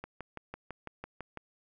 click train, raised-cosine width 0.5 ms, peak -25 dBFS, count 9, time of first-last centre 0.04-1.373 s, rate 6 Hz, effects none

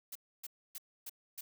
blue noise bursts, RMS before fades -44 dBFS, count 5, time 0.12-1.41 s, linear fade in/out 5 ms, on 34 ms, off 280 ms, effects none

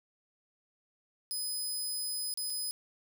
15% pulse tone with dropouts, 5020 Hz, D#8, 15 cents sharp, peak -28 dBFS, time 1.31-2.71 s, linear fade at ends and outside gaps 0 ms, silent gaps 2.339-2.374 / 2.5-2.503 s, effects none

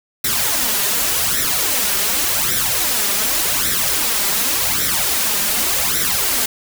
white noise with flanger, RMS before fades -18 dBFS, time 0.24-6.46 s, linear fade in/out 5 ms, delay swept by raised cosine 0.52 to 5.02 ms, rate 0.87 Hz, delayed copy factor +0.7, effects none

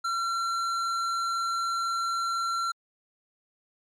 sine tone with tanh clipping, 1361 Hz, F6, 45 cents flat, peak -28 dBFS, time 0.04-2.72 s, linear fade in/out 10 ms, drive 16 dB, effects low-pass 9000 Hz 12 dB/octave + MP3 64 kbps

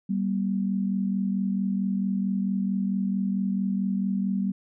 sine tone pair together, 194.1 / 238.6 Hz, G3 / A#3, -17 / +41 cents, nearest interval major third, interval 358 cents, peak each -24 / -30 dBFS, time 0.09-4.52 s, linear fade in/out 10 ms, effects none

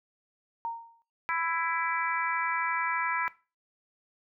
sine tone with exponential decay, 924 Hz, A#5, 16 cents flat, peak -28 dBFS, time 0.65-1.02 s, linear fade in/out 0 ms, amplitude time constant 80 ms
harmonic tone, 331.6 Hz, E4, 10 cents sharp, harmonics 3 / 4 / 5 / 6 / 7, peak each -32 / -33 / -34 / -35 / -35 dBFS, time 1.29-3.28 s, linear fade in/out 0 ms
effects noise-tail reverb RT60 0.3 s tail -18 dB re dry

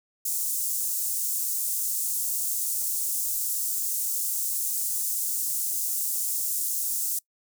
pink high-pass noise, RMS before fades -28 dBFS, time 0.25-7.19 s, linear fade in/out 5 ms, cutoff 7400 Hz, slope 24 dB/octave, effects noise-tail reverb RT60 0.1 s tail -23 dB re dry

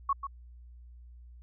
sine tone with echo, 1108.7 Hz, C#6, in tune, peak -24 dBFS, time 0.09-0.13 s, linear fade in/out 5 ms, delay 140 ms, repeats 1, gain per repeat -9 dB, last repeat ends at 0.27 s, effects added 60 Hz sine -48 dBFS peak until 1.42 s

